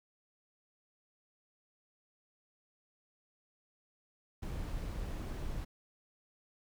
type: noise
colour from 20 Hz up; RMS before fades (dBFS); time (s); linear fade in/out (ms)
brown; -39; 4.42-5.65; 10
effects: none